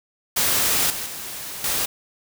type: noise with level steps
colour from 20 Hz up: white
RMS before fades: -20 / -29 / -33 / -23 dBFS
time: 0.36-1.86 s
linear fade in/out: 10 ms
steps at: 0.9 / 1.06 / 1.64 s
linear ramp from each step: 2 ms
effects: none